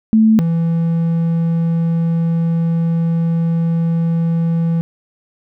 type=tone pair in turn; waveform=sine / triangle; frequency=220 / 166.26 Hz; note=A3 / E3; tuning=0 / +15 cents; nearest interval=perfect fourth; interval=485 cents; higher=first; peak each=-7 / -11 dBFS; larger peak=first; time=0.13-0.39 / 0.39-4.81 s; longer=second; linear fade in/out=0 ms; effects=none